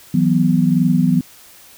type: chord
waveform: sine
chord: E suspended second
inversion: none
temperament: equal with one note detuned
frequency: 162.83 / 185 / 246.9 Hz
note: E3 / F#3 / B3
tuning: -21 / 0 / 0 cents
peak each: -16 dBFS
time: 0.14-1.21 s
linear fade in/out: 5 ms
effects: white hiss -44 dBFS RMS until 1.77 s